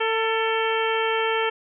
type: harmonic tone with a mistuned harmonic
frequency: 447.9 Hz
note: A4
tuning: 31 cents sharp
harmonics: 1 / 2 / 3 / 4 / 5 / 6 / 7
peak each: -24 / -27 / -29 / -30 / -31 / -32 / -32 dBFS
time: 0-1.5 s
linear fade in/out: 10 ms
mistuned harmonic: 4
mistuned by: -32 cents
effects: none